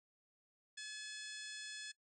harmonic tone, 855 Hz, A5, 50 cents flat, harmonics 2 / 3 / 4 / 5 / 6 / 7 / 8 / 9 / 10, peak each -49 / -57 / -53 / -57 / -54 / -62 / -57 / -61 / -56 dBFS, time 0.77-1.92 s, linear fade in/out 10 ms, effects noise-tail reverb RT60 0.1 s tail -22 dB re dry

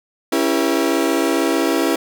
35% pulse chord, C# diminished seventh, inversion none, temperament just, 277.2 / 332.6 / 399.1 / 479 Hz, C#4 / E4 / G4 / Bb4, 0 / +16 / +31 / +47 cents, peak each -19 / -17 / -22 / -22 dBFS, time 0.32-1.96 s, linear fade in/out 5 ms, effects none

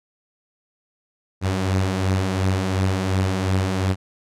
sawtooth beating tone pair, 92.5 / 95.3 Hz, F#2 / G2, 0 / -48 cents, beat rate 2.8 Hz, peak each -22 / -16 dBFS, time 1.41-3.96 s, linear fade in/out 50 ms, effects low-pass 9000 Hz 12 dB/octave

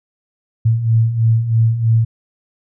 sine beating tone pair, 111.3 / 114.4 Hz, A2 / A#2, +20 / -32 cents, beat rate 3.1 Hz, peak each -18 / -12 dBFS, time 0.65-2.05 s, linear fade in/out 10 ms, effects none

